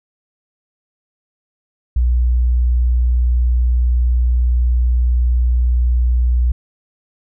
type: tone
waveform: sine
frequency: 60.8 Hz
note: B1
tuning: 26 cents flat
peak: -11 dBFS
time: 1.96-6.52 s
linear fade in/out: 5 ms
effects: none